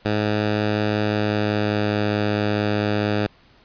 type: tone with pitch glide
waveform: 10% pulse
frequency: 105.6 to 104.45 Hz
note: G#2 to G#2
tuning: +29 to +10 cents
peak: -11 dBFS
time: 0.05-3.27 s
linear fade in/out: 5 ms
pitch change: -19 cents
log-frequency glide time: 0.96-2.06 s
effects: pink hiss -54 dBFS RMS until 3.64 s + resampled to 11025 Hz